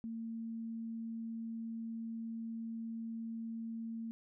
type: tone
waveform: sine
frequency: 227.1 Hz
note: A#3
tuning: 45 cents flat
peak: -39 dBFS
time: 0.04-4.11 s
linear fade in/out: 0 ms
effects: none